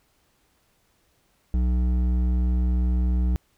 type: tone with hard clipping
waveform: sine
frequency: 61.4 Hz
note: B1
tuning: 9 cents flat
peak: -21 dBFS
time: 1.54-3.36 s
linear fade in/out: 0 ms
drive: 9 dB
effects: pink hiss -66 dBFS RMS until 3.57 s